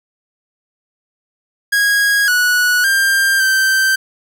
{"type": "tone with pitch steps", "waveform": "45% pulse", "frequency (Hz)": [1645, 1470, 1591, 1558], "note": ["G#6", "F#6", "G6", "G6"], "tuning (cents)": [-17, -12, 25, -11], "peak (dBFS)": -11, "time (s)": [1.72, 3.96], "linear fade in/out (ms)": 10, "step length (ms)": 560, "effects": []}